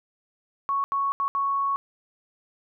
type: tone bursts at uneven times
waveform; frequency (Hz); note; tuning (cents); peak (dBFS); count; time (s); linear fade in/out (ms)
sine; 1108.7; C#6; 0; -22; 4; 0.69-0.84 / 0.92-1.12 / 1.2-1.28 / 1.35-1.76; 0
effects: none